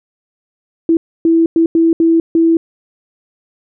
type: tone bursts at uneven times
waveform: sine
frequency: 329.6 Hz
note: E4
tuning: in tune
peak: -7 dBFS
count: 6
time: 0.89-0.97 / 1.25-1.46 / 1.56-1.66 / 1.75-1.93 / 2-2.2 / 2.35-2.57 s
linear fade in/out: 2 ms
effects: none

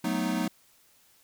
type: chord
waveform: square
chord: B dominant seventh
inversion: second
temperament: equal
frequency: 185 / 220 / 246.9 / 311.1 Hz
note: F#3 / A3 / B3 / D#4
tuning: 0 / 0 / 0 / 0 cents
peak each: -33 dBFS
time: 0.04-0.48 s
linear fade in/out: 5 ms
effects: white hiss -62 dBFS RMS until 1.23 s

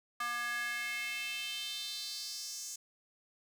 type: tone with high-pass filter sweep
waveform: square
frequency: 239 Hz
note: A#3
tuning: 43 cents sharp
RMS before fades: -39 dBFS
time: 0.2-2.76 s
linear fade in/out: 5 ms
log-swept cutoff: 1300 to 6600 Hz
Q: 3.7
effects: none

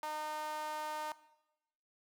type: tone with high-pass filter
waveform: sawtooth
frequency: 305.8 Hz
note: D#4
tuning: 30 cents flat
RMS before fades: -40 dBFS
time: 0.03-1.12 s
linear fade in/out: 0 ms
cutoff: 830 Hz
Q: 5.3
effects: noise-tail reverb RT60 0.9 s tail -17 dB re dry

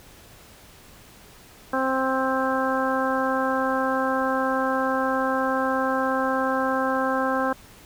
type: harmonic tone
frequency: 263.2 Hz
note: C4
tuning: 10 cents sharp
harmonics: 1 / 2 / 3 / 4 / 5 / 6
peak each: -27 / -26 / -29 / -28 / -30 / -30 dBFS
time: 1.73-7.53 s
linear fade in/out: 5 ms
effects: pink hiss -49 dBFS RMS until 7.85 s

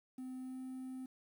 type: tone with pitch glide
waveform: triangle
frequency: 257 to 258.9 Hz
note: C4 to C4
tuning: -31 to -18 cents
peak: -40 dBFS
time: 0.18-1.06 s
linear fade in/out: 5 ms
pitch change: +13 cents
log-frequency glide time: 0.37-0.58 s
effects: tanh soft clip ceiling -36 dBFS + 11-bit

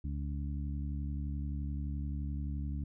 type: harmonic tone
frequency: 71.6 Hz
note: D2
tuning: 43 cents flat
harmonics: 1 / 2 / 3 / 4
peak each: -35 / -41 / -45 / -47 dBFS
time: 0.04-2.84 s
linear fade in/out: 5 ms
effects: none

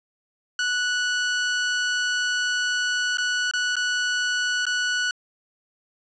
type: tone with dropouts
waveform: sawtooth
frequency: 1476 Hz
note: F#6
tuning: 5 cents flat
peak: -18 dBFS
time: 0.59-5.11 s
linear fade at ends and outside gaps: 2 ms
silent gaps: 3.172-3.183 / 3.512-3.536 / 3.756-3.766 / 4.654-4.666 s
effects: resampled to 16000 Hz + 9-bit

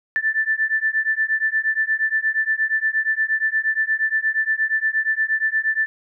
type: beating tone pair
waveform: sine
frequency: 1760 / 1768.5 Hz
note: A6 / A6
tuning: 0 / +8 cents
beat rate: 8.5 Hz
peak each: -21 dBFS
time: 0.16-5.86 s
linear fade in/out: 0 ms
effects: none

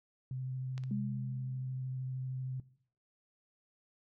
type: tone with vibrato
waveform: sine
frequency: 129.6 Hz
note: C3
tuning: 16 cents flat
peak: -36 dBFS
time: 0.31-2.6 s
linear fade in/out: 2 ms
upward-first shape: triangle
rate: 13 Hz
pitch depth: 16 cents each way
type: clicks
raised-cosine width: 0.2 ms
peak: -30 / -37 dBFS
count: 2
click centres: 0.779 / 0.837 s
type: tone with exponential decay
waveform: sine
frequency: 205.3 Hz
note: G#3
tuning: 20 cents flat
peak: -32 dBFS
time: 0.91-2.02 s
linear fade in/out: 2 ms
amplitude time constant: 240 ms
effects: noise-tail reverb RT60 0.6 s tail -18 dB re dry

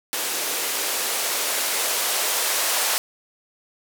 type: noise with band-pass filter sweep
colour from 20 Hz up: violet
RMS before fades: -24 dBFS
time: 0.13-2.98 s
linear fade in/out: 0 ms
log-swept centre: 360 to 600 Hz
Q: 1.3
effects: none

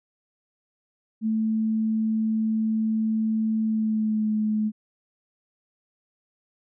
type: tone with pitch glide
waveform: sine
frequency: 220 to 214.6 Hz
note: A3 to A3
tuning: 0 to -43 cents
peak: -21 dBFS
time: 1.21-4.72 s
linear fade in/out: 50 ms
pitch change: -43 cents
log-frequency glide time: 3.63-4.31 s
effects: none

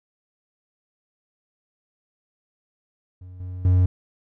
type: tone with level steps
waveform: triangle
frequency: 91.2 Hz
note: F#2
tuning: 24 cents flat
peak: -36 / -28 / -12 dBFS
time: 3.21-3.86 s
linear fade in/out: 5 ms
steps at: 3.4 / 3.65 s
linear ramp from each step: 2 ms
effects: none

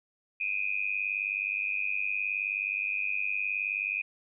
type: tone with amplitude modulation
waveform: sine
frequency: 2482 Hz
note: D#7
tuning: 5 cents flat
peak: -24 dBFS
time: 0.4-4.02 s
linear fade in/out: 10 ms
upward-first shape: sine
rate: 99.2 Hz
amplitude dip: 100%
effects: none

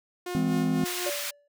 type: tone with tremolo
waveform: sawtooth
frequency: 357.8 Hz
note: F4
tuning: 42 cents sharp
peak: -27 dBFS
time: 0.26-1.1 s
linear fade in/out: 5 ms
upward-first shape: sine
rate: 4 Hz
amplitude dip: 50%
type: chord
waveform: triangle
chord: E augmented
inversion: none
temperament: just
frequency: 164.81 / 206 / 257.5 Hz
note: E3 / G#3 / B#3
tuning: 0 / -14 / -28 cents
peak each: -26 / -28 / -24 dBFS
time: 0.35-0.84 s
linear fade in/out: 0 ms
type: high-pass noise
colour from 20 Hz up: pink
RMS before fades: -33 dBFS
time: 0.85-1.31 s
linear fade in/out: 10 ms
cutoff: 1800 Hz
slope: 12 dB/octave
type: tone with exponential decay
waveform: triangle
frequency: 578 Hz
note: D5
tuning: 28 cents flat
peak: -25 dBFS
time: 1.06-1.48 s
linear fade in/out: 5 ms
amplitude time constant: 90 ms
effects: none

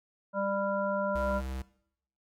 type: harmonic tone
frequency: 198.1 Hz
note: G3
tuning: 18 cents sharp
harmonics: 1 / 3 / 5 / 7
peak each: -35 / -30 / -35 / -36 dBFS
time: 0.33-1.42 s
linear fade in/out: 50 ms
type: tone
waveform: square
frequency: 65.41 Hz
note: C2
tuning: in tune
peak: -35 dBFS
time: 1.15-1.62 s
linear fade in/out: 5 ms
effects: noise-tail reverb RT60 0.7 s tail -20 dB re dry + AAC 64 kbps

